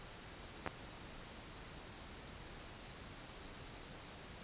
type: clicks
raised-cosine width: 0.5 ms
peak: -23 dBFS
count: 2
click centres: 0.663 / 0.675 s
effects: pink hiss -52 dBFS RMS until 4.43 s + resampled to 8000 Hz